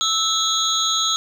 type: tone cluster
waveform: sine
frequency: 1309 / 3341 / 3684 / 3981 / 6620 Hz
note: E6 / G#7 / A#7 / B7 / G#8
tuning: -13 / +10 / -21 / +13 / -6 cents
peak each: -24 dBFS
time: 0.01-1.16 s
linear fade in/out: 0 ms
effects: 7-bit